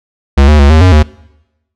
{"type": "tone with pitch steps", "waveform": "square", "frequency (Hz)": [69.3, 75.3, 70.6, 78.8, 91.8, 75.9], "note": ["C#2", "D2", "C#2", "D#2", "F#2", "D#2"], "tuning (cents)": [0, 44, 32, 23, -13, -42], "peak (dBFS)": -3, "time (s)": [0.37, 1.03], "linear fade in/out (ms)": 10, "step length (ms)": 110, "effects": ["noise-tail reverb RT60 0.9 s tail -23 dB re dry", "low-pass 5000 Hz 12 dB/octave"]}